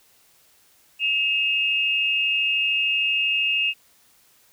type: tone pair together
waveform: sine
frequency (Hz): 2570 / 2803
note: E7 / F7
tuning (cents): -45 / +6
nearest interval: major second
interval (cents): 151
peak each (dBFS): -22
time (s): 0.99-3.74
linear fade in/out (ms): 50
effects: white hiss -58 dBFS RMS until 4.52 s